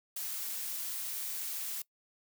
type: noise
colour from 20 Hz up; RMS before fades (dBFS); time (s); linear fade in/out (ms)
blue; -38; 0.16-1.82; 5
effects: noise-tail reverb RT60 0.1 s tail -21 dB re dry